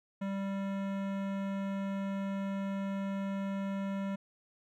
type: tone with hard clipping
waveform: sine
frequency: 196 Hz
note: G3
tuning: in tune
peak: -35 dBFS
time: 0.21-4.16 s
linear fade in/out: 10 ms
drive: 18 dB
effects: none